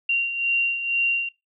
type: beating tone pair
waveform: sine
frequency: 2761 / 2763.1 Hz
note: F7 / F7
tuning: -20 / -19 cents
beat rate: 2.1 Hz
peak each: -28 / -21 dBFS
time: 0.09-1.29 s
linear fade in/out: 5 ms
effects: noise-tail reverb RT60 0.2 s tail -20 dB re dry